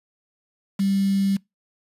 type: tone with quantisation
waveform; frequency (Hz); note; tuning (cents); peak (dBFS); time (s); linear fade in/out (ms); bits
sine; 196; G3; 0; -18; 0.79-1.37; 10; 6
effects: noise-tail reverb RT60 0.2 s tail -25 dB re dry + resampled to 32000 Hz